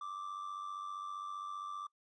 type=tone with amplitude modulation; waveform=triangle; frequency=1174.7 Hz; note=D6; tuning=in tune; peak=-36 dBFS; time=0.01-1.87 s; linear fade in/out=5 ms; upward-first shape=sine; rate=95.2 Hz; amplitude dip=60%; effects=noise-tail reverb RT60 0.1 s tail -22 dB re dry + resampled to 22050 Hz